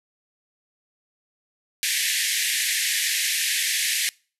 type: band-pass noise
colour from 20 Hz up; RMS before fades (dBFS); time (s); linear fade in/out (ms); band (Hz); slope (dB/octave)
pink; -24; 1.83-4.09; 0; 1700 to 13000; 96
effects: noise-tail reverb RT60 0.4 s tail -26 dB re dry